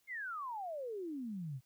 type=exponential sweep; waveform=sine; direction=down; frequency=2176 to 121.9 Hz; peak=-39 dBFS; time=0.07-1.61 s; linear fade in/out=50 ms; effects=white hiss -75 dBFS RMS until 1.65 s